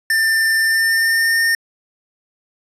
square tone with pitch glide, 1789 to 1823.4 Hz, A6 to A#6, +28 to -39 cents, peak -14 dBFS, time 0.1-1.55 s, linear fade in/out 2 ms, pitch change +33 cents, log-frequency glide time 0.59-1.43 s, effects resampled to 32000 Hz

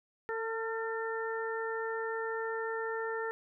harmonic tone with a mistuned harmonic, 449.1 Hz, A4, 35 cents sharp, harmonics 1 / 2 / 3 / 4, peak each -35 / -41 / -41 / -40 dBFS, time 0.29-3.31 s, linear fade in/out 0 ms, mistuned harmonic 3, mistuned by +28 cents, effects none

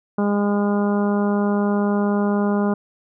harmonic tone, 204.1 Hz, G#3, 30 cents flat, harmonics 1 / 2 / 3 / 4 / 5 / 6 / 7, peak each -18 / -24 / -28 / -30 / -32 / -34 / -35 dBFS, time 0.18-2.74 s, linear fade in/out 5 ms, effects none

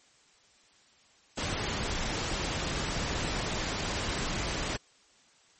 pink noise, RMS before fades -32 dBFS, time 1.37-4.77 s, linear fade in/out 10 ms, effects white hiss -62 dBFS RMS until 5.59 s + MP3 32 kbps

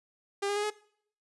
sawtooth tone with pitch steps, 400 / 407.2 / 414.6 / 422.1 Hz, G4 / G#4 / G#4 / G#4, +35 / -34 / -3 / +28 cents, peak -25 dBFS, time 0.42-0.704 s, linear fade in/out 10 ms, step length 71 ms, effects noise-tail reverb RT60 0.6 s tail -20 dB re dry + resampled to 24000 Hz

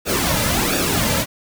pink noise with flanger, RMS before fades -19 dBFS, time 0.05-1.26 s, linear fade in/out 50 ms, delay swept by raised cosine 0.96 to 2.76 ms, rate 1.4 Hz, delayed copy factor -0.7, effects none

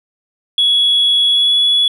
sine tone with pitch glide, 3364 to 3393 Hz, G#7 to G#7, +22 to +36 cents, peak -8 dBFS, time 0.58-1.88 s, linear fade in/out 2 ms, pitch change +14 cents, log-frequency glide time 1.29-1.54 s, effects tanh soft clip ceiling -6 dBFS

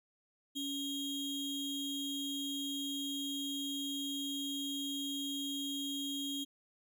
square ring-modulated tone, 1760 Hz, A6, in tune, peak -34 dBFS, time 0.55-6.45 s, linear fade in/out 20 ms, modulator 1480 Hz, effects none

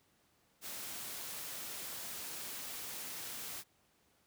white noise, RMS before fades -44 dBFS, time 0.61-3.64 s, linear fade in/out 50 ms, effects pink hiss -72 dBFS RMS until 4.26 s + high-pass 80 Hz 12 dB/octave

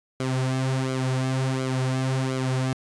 sawtooth tone with flanger, 130.81 Hz, C3, in tune, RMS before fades -25 dBFS, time 0.2-2.73 s, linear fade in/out 0 ms, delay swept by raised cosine 1.1 to 5.6 ms, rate 1.4 Hz, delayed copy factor -0.7, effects resampled to 22050 Hz

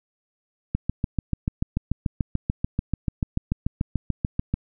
click train, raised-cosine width 5 ms, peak -10 dBFS, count 27, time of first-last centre 0.75-4.54 s, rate 6.86 Hz, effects none

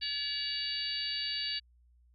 harmonic tone with a mistuned harmonic, 571 Hz, D5, 49 cents flat, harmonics 3 / 4 / 5 / 6 / 7 / 8, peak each -44 / -46 / -39 / -45 / -40 / -35 dBFS, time 0.01-1.6 s, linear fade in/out 20 ms, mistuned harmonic 7, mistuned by -52 cents, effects added 60 Hz sine -61 dBFS peak until 2.14 s

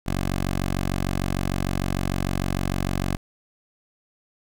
10% pulse tone, 46.64 Hz, F#1, 15 cents sharp, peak -15 dBFS, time 0.06-3.17 s, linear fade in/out 10 ms, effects none

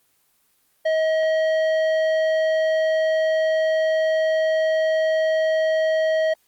sine tone with tanh clipping, 635 Hz, D#5, 35 cents sharp, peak -19 dBFS, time 0.85-6.34 s, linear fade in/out 10 ms, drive 11 dB, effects white hiss -64 dBFS RMS until 6.47 s + Opus 24 kbps

